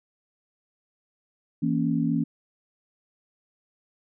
sine chord, A# diminished, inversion second, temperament equal, 164.81 / 233.1 / 277.2 Hz, E3 / A#3 / C#4, 0 / 0 / 0 cents, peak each -26 dBFS, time 1.62-2.24 s, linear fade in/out 10 ms, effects none

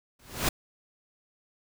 pink noise with exponential growth, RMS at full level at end -22 dBFS, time 0.19-0.49 s, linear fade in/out 5 ms, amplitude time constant 65 ms, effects none

